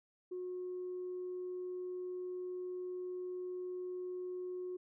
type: tone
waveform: sine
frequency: 363.5 Hz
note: F#4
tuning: 31 cents flat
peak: -38 dBFS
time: 0.31-4.77 s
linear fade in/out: 10 ms
effects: tanh soft clip ceiling -35 dBFS